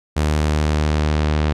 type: tone with low-pass filter sweep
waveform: sawtooth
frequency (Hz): 76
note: D#2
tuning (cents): -40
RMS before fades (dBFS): -18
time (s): 0.16-1.53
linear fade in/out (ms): 10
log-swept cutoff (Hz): 9700 to 4100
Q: 0.84
effects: none